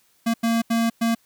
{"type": "tone bursts at uneven times", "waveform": "square", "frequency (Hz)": 229.5, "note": "A#3", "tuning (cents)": -27, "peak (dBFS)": -19, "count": 4, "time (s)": [[0.26, 0.34], [0.43, 0.62], [0.7, 0.9], [1.01, 1.15]], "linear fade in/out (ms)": 10, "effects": ["white hiss -62 dBFS RMS until 1.25 s"]}